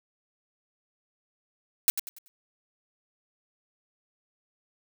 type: noise with echo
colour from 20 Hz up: blue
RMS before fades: -20 dBFS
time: 1.88-1.9 s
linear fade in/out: 0 ms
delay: 95 ms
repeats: 4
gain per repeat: -9 dB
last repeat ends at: 2.28 s
effects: none